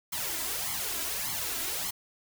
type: noise with flanger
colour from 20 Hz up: white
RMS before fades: -33 dBFS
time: 0.12-1.91 s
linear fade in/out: 10 ms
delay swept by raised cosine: 0.94 to 3.04 ms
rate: 1.7 Hz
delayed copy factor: +0.75
effects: none